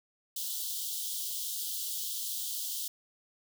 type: high-pass noise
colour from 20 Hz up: white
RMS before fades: -36 dBFS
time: 0.36-2.88 s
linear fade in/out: 5 ms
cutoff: 3000 Hz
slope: 96 dB/octave
effects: none